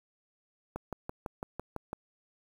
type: click train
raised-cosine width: 1 ms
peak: -22 dBFS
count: 8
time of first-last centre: 0.76-1.931 s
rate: 5.98 Hz
effects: 8-bit